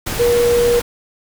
sine tone in noise, 477.4 Hz, A#4, 41 cents sharp, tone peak -11 dBFS, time 0.19-0.8 s, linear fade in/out 10 ms, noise pink, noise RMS -23 dBFS, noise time 0.06-0.82 s, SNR +9 dB, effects none

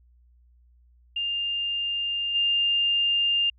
sine tone with level steps, 2804 Hz, F7, 6 cents sharp, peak -25 / -20 dBFS, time 1.16-3.5 s, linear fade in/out 5 ms, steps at 2.34 s, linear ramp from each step 20 ms, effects added 60 Hz sine -55 dBFS peak until 3.58 s

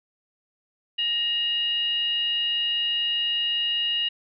sine tone with frequency modulation, 2856 Hz, F7, 38 cents sharp, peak -22 dBFS, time 0.98-4.09 s, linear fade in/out 10 ms, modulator 985 Hz, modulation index 0.36, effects none

